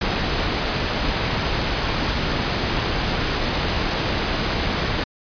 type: noise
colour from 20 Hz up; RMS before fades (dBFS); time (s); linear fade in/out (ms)
pink; -22; 0.01-5.04; 5
effects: resampled to 11025 Hz